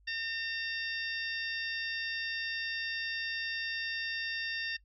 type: harmonic tone with a mistuned harmonic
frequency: 910 Hz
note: A#5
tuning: 42 cents flat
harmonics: 2 / 3 / 4 / 5 / 6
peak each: -36 / -40 / -42 / -44 / -46 dBFS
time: 0.07-4.77 s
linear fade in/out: 10 ms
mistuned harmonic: 5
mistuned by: +59 cents
effects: noise-tail reverb RT60 0.1 s tail -20 dB re dry + added 50 Hz sine -61 dBFS peak until 4.84 s